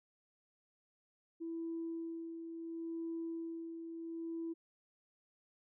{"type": "tone with tremolo", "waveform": "sine", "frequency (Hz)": 330.7, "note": "E4", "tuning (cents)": 6, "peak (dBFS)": -37, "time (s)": [1.4, 4.54], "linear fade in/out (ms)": 20, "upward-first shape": "sine", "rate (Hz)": 0.72, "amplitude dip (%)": 50, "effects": ["tanh soft clip ceiling -33 dBFS"]}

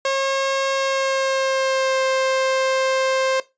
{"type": "tone with pitch glide", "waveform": "sawtooth", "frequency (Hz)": [541, 527.1], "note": ["C#5", "C5"], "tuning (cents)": [-42, 13], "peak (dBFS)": -14, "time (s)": [0.05, 3.4], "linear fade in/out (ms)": 2, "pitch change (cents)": -45, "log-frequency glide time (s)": [0.72, 2.01], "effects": ["noise-tail reverb RT60 0.2 s tail -17 dB re dry", "resampled to 16000 Hz"]}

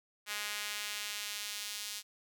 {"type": "tone with high-pass filter sweep", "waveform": "sawtooth", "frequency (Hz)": 207.7, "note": "G#3", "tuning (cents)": 0, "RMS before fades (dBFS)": -40, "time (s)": [0.26, 2.03], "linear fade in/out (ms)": 50, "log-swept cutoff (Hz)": [1900, 4000], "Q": 0.95, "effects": []}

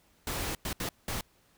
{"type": "noise bursts at uneven times", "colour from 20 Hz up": "pink", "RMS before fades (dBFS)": -34, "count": 4, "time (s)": [[0.27, 0.55], [0.65, 0.73], [0.8, 0.89], [1.08, 1.21]], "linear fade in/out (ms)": 2, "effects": ["pink hiss -66 dBFS RMS until 1.57 s"]}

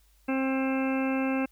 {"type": "harmonic tone", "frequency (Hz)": 265.4, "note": "C4", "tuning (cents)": 25, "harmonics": [1, 2, 3, 4, 5, 6, 8, 9, 10], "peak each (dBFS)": [-26, -33, -37, -41, -42, -40, -42, -45, -38], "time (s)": [0.28, 1.46], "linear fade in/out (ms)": 10, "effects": ["added 50 Hz sine -60 dBFS peak until 1.51 s", "white hiss -67 dBFS RMS until 1.51 s"]}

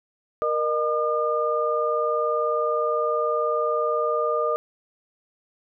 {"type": "tone cluster", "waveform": "sine", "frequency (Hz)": [470.1, 610, 1209], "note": ["A#4", "D#5", "D6"], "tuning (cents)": [15, -34, 50], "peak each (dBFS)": -25, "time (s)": [0.42, 4.56], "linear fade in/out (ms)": 0, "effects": []}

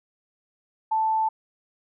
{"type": "tone", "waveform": "sine", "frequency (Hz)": 880, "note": "A5", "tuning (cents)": 0, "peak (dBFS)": -20, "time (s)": [0.91, 1.29], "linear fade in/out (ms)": 10, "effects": []}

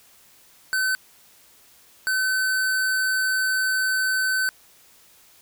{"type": "tone bursts at uneven times", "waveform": "square", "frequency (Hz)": 1524, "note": "G6", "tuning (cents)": -49, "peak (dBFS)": -21, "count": 2, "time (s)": [[0.73, 0.95], [2.07, 4.49]], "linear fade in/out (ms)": 0, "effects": ["white hiss -54 dBFS RMS until 5.41 s"]}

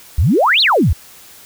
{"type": "exponential two-way sweep", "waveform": "sine", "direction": "up then down", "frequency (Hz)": [59.9, 4435, 59.9], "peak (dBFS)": -9, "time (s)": [0.18, 0.93], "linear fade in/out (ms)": 5, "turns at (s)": 0.61, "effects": ["white hiss -41 dBFS RMS until 1.45 s"]}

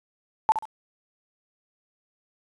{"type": "tone with echo", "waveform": "sine", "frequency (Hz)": 876, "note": "A5", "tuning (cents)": -8, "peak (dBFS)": -14, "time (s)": [0.49, 0.52], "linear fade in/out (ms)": 0, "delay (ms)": 67, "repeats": 2, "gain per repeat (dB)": -10, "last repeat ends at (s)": 0.654, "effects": ["resampled to 24000 Hz", "9-bit"]}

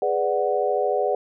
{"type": "chord", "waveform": "sine", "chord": "G# half-diminished seventh", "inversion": "none", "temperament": "equal with one note detuned", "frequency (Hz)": [413.9, 493.9, 587.3, 740], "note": ["G#4", "B4", "D5", "F#5"], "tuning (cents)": [-6, 0, 0, 0], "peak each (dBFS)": -25, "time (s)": [0.02, 1.15], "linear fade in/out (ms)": 2, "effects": []}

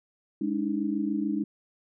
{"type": "tone cluster", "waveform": "sine", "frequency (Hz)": [206.7, 287.7, 314.6], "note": ["G#3", "D4", "D#4"], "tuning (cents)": [-8, -36, 19], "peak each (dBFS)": -30, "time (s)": [0.41, 1.44], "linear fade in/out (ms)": 5, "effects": []}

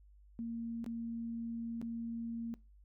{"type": "tone with dropouts", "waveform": "sine", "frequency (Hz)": 231, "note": "A#3", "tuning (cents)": -16, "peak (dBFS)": -37, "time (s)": [0.39, 2.54], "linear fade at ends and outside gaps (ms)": 0, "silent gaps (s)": [[0.843, 0.863], [1.815, 1.825]], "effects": ["noise-tail reverb RT60 0.3 s tail -22 dB re dry", "added 50 Hz sine -58 dBFS peak until 2.84 s"]}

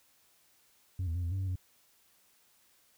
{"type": "tone with pitch steps", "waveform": "sine", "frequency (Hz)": [91.9, 82.1, 88.9, 85.1, 95.8, 95, 91.6], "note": ["F#2", "E2", "F2", "F2", "G2", "F#2", "F#2"], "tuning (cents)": [-11, -6, 31, -44, -39, 46, -17], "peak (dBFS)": -28, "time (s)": [0.99, 1.557], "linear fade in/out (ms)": 5, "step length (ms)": 81, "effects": ["tanh soft clip ceiling -30 dBFS", "white hiss -67 dBFS RMS until 2.97 s"]}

